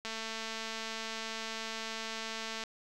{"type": "click train", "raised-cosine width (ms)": 0.2, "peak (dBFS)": -22, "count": 578, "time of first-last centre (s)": [0.05, 2.637], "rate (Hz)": 223, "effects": []}